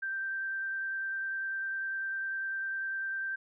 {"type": "tone with vibrato", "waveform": "sine", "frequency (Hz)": 1568, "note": "G6", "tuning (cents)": 0, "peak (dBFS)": -32, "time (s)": [0.02, 3.36], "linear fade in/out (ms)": 10, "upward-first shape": "triangle", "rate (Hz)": 10, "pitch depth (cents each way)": 11, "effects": []}